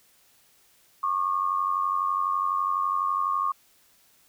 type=tone pair together; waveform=sine; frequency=1100 / 1192 Hz; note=C#6 / D6; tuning=-14 / +25 cents; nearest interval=minor second; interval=139 cents; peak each=-25 / -27 dBFS; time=1.03-3.52 s; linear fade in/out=5 ms; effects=white hiss -61 dBFS RMS until 4.28 s